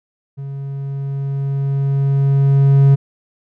triangle tone with level ramp, 138.2 Hz, C#3, 5 cents flat, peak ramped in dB -23 to -4 dBFS, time 0.37-2.96 s, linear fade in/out 20 ms, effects none

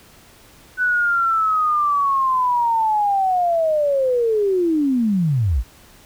sine linear sweep, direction down, 1502 to 47 Hz, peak -15 dBFS, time 0.77-5.64 s, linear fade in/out 50 ms, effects pink hiss -48 dBFS RMS until 6.05 s

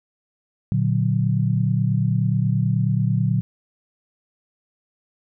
sine chord, Bb augmented, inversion none, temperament equal with one note detuned, 117.56 / 146.83 / 185 Hz, Bb2 / D3 / F#3, +15 / 0 / 0 cents, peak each -20 / -22 / -23 dBFS, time 0.72-3.41 s, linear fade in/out 0 ms, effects none

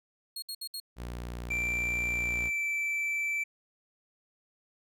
sawtooth tone bursts, 4296 Hz, C8, 45 cents sharp, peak -33 dBFS, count 4, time 0.36-0.801 s, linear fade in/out 5 ms, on 63 ms, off 63 ms
sawtooth tone, 59.8 Hz, A#1, 45 cents sharp, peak -33 dBFS, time 0.96-2.51 s, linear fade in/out 50 ms
triangle tone with pitch glide, 2349 to 2327 Hz, D7 to D7, 0 to -17 cents, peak -27 dBFS, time 1.5-3.44 s, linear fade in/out 10 ms, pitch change -17 cents, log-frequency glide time 2.09-2.68 s
effects none

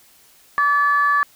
sine tone pair together, 1153 / 1727.5 Hz, D6 / A6, -32 / -32 cents, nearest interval perfect fifth, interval 700 cents, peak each -15 / -18 dBFS, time 0.58-1.23 s, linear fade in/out 0 ms, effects tanh soft clip ceiling -6 dBFS + white hiss -52 dBFS RMS until 1.35 s

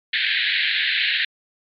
pink band-pass noise, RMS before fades -21 dBFS, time 0.13-1.25 s, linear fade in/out 5 ms, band 1600 to 4200 Hz, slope 96 dB/octave, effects MP3 96 kbps

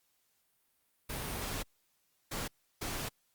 pink noise bursts at uneven times, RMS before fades -38 dBFS, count 3, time 1.09-1.63 / 2.31-2.48 / 2.81-3.09 s, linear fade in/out 10 ms, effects white hiss -75 dBFS RMS until 3.34 s + Opus 48 kbps

